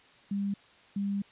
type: tone pair in turn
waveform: sine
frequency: 200 / 200 Hz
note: G3 / G3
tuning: +35 / +35 cents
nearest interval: unison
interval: 0 cents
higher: neither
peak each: -28 dBFS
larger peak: neither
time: 0.31-0.54 / 0.96-1.22 s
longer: second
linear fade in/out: 5 ms
effects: white hiss -58 dBFS RMS until 1.31 s + resampled to 8000 Hz